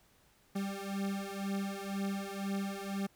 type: beating tone pair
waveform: 40% pulse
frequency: 196 / 198 Hz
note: G3 / G3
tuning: 0 / +18 cents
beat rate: 2 Hz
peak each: -37 / -37 dBFS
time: 0.55-3.07 s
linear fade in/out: 10 ms
effects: pink hiss -67 dBFS RMS until 3.15 s